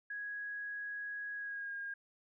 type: tone with pitch glide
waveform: sine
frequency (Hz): 1661.2 to 1622.3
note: G#6 to G#6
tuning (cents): 0 to -41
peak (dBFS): -39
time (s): 0.1-1.94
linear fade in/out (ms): 5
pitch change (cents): -41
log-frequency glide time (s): 1.35-1.74
effects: none